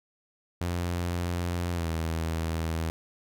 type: tone with pitch glide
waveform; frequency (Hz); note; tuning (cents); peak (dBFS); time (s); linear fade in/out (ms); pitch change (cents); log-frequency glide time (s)
sawtooth; 87.31 to 81.46; F2 to E2; 0 to -20; -24; 0.61-2.9; 0; -120; 1.73-1.89
effects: none